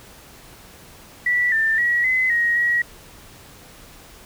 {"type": "tone with pitch steps", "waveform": "sine", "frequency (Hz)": [1956, 1786, 1918, 2033, 1885, 1910], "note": ["B6", "A6", "A#6", "B6", "A#6", "A#6"], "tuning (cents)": [-17, 25, 49, 50, 19, 42], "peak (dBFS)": -16, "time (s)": [1.26, 2.82], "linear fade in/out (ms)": 5, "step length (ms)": 260, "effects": ["pink hiss -45 dBFS RMS until 4.25 s"]}